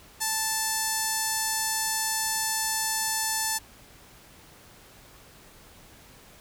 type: tone with notch filter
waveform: 5% pulse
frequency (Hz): 880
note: A5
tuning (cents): 0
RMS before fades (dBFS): -28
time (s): 0.2-3.59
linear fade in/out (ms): 20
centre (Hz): 3000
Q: 1.2
effects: pink hiss -52 dBFS RMS until 6.4 s